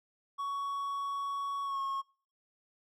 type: tone with pitch glide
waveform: triangle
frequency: 1118 to 1089.9 Hz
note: C#6 to C#6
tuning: +14 to -30 cents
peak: -31 dBFS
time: 0.38-2.02 s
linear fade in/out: 20 ms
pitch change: -44 cents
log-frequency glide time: 1.63-1.8 s
effects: noise-tail reverb RT60 0.4 s tail -21 dB re dry